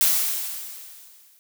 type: noise with exponential decay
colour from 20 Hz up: blue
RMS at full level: -17 dBFS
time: 0.01-1.39 s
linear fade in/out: 0 ms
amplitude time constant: 300 ms
effects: none